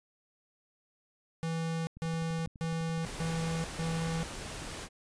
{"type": "tone bursts", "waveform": "square", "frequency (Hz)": 163.9, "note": "E3", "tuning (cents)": -10, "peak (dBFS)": -32, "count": 5, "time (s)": [1.43, 4.23], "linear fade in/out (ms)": 0, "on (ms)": 440, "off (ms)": 150}
{"type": "click train", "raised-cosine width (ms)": 5, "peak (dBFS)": -36, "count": 17, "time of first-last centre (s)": [1.97, 3.315], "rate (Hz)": 11.9}
{"type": "noise", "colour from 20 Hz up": "pink", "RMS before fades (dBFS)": -41, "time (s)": [3.02, 4.89], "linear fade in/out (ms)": 50}
{"effects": ["resampled to 22050 Hz"]}